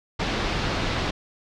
pink low-pass noise, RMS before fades -26 dBFS, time 0.19-1.11 s, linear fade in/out 10 ms, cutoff 4800 Hz, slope 24 dB/octave, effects none

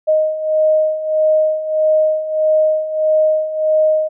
sine beating tone pair, 621 / 622.6 Hz, D#5 / D#5, -3 / +1 cents, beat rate 1.6 Hz, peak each -18 / -13 dBFS, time 0.07-4.09 s, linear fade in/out 20 ms, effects none

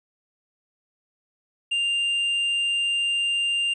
sine tone with tanh clipping, 2794 Hz, F7, in tune, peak -22 dBFS, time 1.71-3.74 s, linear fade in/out 10 ms, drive 4 dB, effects resampled to 24000 Hz

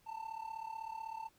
triangle tone with amplitude modulation, 892 Hz, A5, 23 cents sharp, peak -36 dBFS, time 0.06-1.29 s, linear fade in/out 20 ms, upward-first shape sine, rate 36 Hz, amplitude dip 80%, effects pink hiss -70 dBFS RMS until 1.38 s

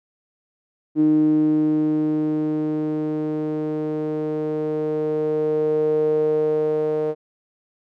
sawtooth tone with band-pass filter sweep, 153.6 Hz, D#3, 22 cents flat, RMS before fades -21 dBFS, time 0.95-7.15 s, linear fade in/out 50 ms, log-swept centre 310 to 500 Hz, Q 8.1, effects none

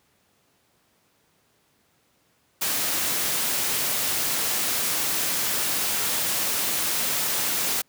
white noise, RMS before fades -25 dBFS, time 2.61-7.82 s, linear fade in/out 10 ms, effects pink hiss -65 dBFS RMS until 7.88 s + high-pass 100 Hz 12 dB/octave

